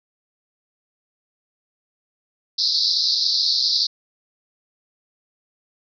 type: band-pass noise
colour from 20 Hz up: white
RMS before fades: -20 dBFS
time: 2.58-3.87 s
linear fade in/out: 10 ms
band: 3900 to 5200 Hz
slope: 96 dB/octave
effects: none